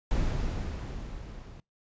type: noise with level ramp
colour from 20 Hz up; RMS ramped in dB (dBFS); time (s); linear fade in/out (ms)
brown; -27 to -45; 0.11-1.6; 0
effects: noise-tail reverb RT60 0.2 s tail -26 dB re dry + resampled to 16000 Hz